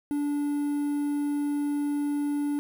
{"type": "tone with quantisation", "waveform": "triangle", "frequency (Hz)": 290, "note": "D4", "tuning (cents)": -22, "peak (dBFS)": -23, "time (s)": [0.11, 2.59], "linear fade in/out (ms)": 0, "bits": 8, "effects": []}